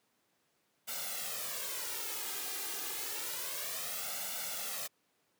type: noise with flanger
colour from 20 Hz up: white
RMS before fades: -39 dBFS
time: 0.87-4.88 s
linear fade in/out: 20 ms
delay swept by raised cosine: 1.4 to 2.5 ms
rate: 0.29 Hz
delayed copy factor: +0.75
effects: pink hiss -75 dBFS RMS until 5.39 s + high-pass 200 Hz 12 dB/octave